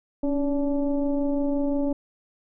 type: tone with frequency modulation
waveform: sine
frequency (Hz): 280.1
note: C#4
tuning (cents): +18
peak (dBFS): -21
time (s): 0.23-1.93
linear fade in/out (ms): 5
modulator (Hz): 293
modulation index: 0.95
effects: none